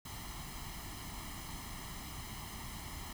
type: noise with comb filter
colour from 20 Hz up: pink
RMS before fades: -45 dBFS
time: 0.05-3.13 s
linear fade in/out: 5 ms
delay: 0.98 ms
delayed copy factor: +0.75
effects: none